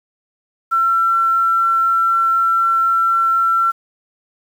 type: tone with quantisation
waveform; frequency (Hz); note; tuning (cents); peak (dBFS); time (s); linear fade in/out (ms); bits
sine; 1351; E6; +42; -12; 0.71-3.72; 20; 7
effects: none